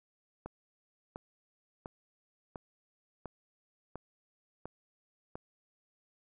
click train, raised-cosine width 1 ms, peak -27 dBFS, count 8, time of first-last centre 0.46-5.355 s, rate 1.43 Hz, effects none

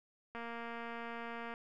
click train, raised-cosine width 0.5 ms, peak -30 dBFS, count 278, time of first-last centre 0.35-1.539 s, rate 233 Hz, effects none

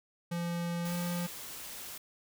square tone with pitch glide, 171.7 to 174.5 Hz, F3 to F3, -29 to -1 cents, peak -33 dBFS, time 0.31-1.27 s, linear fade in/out 10 ms, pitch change +28 cents, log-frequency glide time 0.84-0.93 s
white noise, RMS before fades -44 dBFS, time 0.85-1.98 s, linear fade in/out 5 ms
effects none

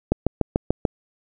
click train, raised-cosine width 2 ms, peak -4 dBFS, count 6, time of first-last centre 0.12-0.852 s, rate 6.83 Hz, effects none

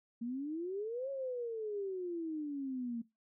sine exponential two-way sweep, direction up then down, 227.7 to 554.4 to 227.7 Hz, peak -36 dBFS, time 0.21-3.02 s, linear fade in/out 10 ms, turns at 1.1 s, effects noise-tail reverb RT60 0.2 s tail -19 dB re dry

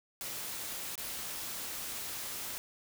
white noise with dropouts, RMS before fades -40 dBFS, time 0.21-2.58 s, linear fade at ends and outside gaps 0 ms, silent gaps 0.955-0.978 s, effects none

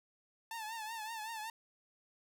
sawtooth tone with vibrato, 886 Hz, A5, 12 cents sharp, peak -37 dBFS, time 0.51-1.5 s, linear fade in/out 2 ms, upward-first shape triangle, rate 5.3 Hz, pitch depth 90 cents each way, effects none

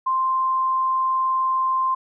sine tone, 1046.5 Hz, C6, in tune, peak -18 dBFS, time 0.06-1.95 s, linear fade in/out 10 ms, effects none

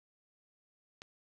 click, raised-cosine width 0.2 ms, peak -29 dBFS, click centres 1.019 s, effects none

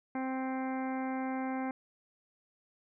harmonic tone, 261.8 Hz, C4, 1 cent sharp, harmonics 1 / 2 / 3 / 4 / 5 / 6 / 7 / 8 / 9, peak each -34 / -43 / -39 / -46 / -52 / -48 / -56 / -48 / -57 dBFS, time 0.15-1.71 s, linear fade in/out 2 ms, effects none

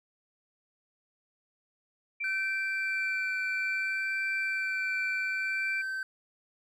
sine tone with tremolo, 2349 Hz, D7, in tune, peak -30 dBFS, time 2.2-5.82 s, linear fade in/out 10 ms, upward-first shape triangle, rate 1.5 Hz, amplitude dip 25%
triangle tone with vibrato, 1529 Hz, G6, 44 cents flat, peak -30 dBFS, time 2.24-6.03 s, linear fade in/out 2 ms, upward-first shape sine, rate 0.62 Hz, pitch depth 21 cents each way
effects none

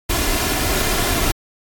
pink noise with comb filter, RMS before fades -19 dBFS, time 0.09-1.32 s, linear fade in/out 10 ms, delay 2.9 ms, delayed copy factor +0.5, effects AAC 64 kbps

